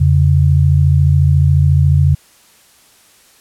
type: tone pair together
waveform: sine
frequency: 85.88 / 140 Hz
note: F2 / C#3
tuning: -29 / +18 cents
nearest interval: minor sixth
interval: 847 cents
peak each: -10 dBFS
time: 0-2.15 s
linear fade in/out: 10 ms
effects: white hiss -48 dBFS RMS until 3.4 s + low-pass 12000 Hz 12 dB/octave